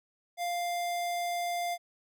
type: tone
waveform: square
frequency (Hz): 698.5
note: F5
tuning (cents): 0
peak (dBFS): -31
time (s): 0.37-1.78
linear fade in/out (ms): 50
effects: none